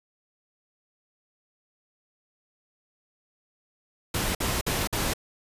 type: noise bursts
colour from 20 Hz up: pink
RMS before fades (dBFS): -27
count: 4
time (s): 4.14-5.136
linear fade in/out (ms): 5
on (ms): 210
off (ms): 52
effects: resampled to 32000 Hz